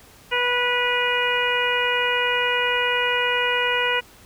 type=harmonic tone with a mistuned harmonic; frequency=490 Hz; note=B4; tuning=14 cents flat; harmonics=1 / 2 / 3 / 4 / 5 / 6; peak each=-26 / -26 / -26 / -26 / -26 / -26 dBFS; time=0.31-4.01 s; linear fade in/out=20 ms; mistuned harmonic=6; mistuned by=-28 cents; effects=pink hiss -49 dBFS RMS until 4.25 s